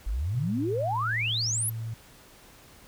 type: exponential sweep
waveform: sine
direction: up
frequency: 43.57 to 11960 Hz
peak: -26 dBFS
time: 0.06-1.7 s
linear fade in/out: 10 ms
type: tone with pitch glide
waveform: sine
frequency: 112.3 to 113.02 Hz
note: A2 to A2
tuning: +36 to +47 cents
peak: -31 dBFS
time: 0.35-1.94 s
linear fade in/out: 5 ms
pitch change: +11 cents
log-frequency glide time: 0.54-1.06 s
effects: pink hiss -53 dBFS RMS until 2.87 s